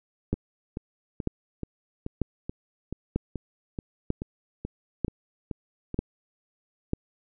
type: two click trains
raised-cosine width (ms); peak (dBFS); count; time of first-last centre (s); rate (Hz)
3; -19 / -12; 14 / 8; 0.34-5.943 / 0.33-6.934; 2.32 / 1.06
effects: none